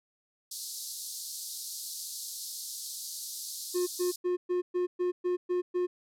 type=band-pass noise; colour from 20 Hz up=pink; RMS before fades=-40 dBFS; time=0.51-4.16 s; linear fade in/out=5 ms; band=4100 to 14000 Hz; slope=48 dB/octave
type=tone bursts; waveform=triangle; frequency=358.4 Hz; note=F4; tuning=45 cents sharp; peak=-24 dBFS; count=9; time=3.74-5.87 s; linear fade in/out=20 ms; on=130 ms; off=120 ms
effects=none